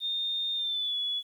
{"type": "tone with pitch glide", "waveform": "sine", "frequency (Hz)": [3646, 3402], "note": ["A#7", "G#7"], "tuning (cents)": [-39, 41], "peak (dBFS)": -28, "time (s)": [0, 1.23], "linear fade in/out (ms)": 50, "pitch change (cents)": -120, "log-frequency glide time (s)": [0.55, 0.96], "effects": ["10-bit"]}